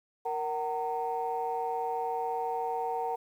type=tone cluster; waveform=sine; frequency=467.3 / 755 / 917 Hz; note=A#4 / F#5 / A#5; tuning=+4 / +35 / -29 cents; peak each=-34 / -32 / -34 dBFS; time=0.25-3.16 s; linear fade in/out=10 ms; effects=tanh soft clip ceiling -22 dBFS + 10-bit